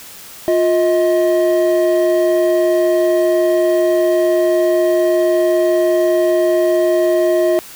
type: tone pair together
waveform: triangle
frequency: 353.2 / 632.8 Hz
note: F4 / D#5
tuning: +20 / +29 cents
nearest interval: minor seventh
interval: 1009 cents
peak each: -12 dBFS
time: 0.48-7.59 s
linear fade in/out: 0 ms
effects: white hiss -36 dBFS RMS until 7.75 s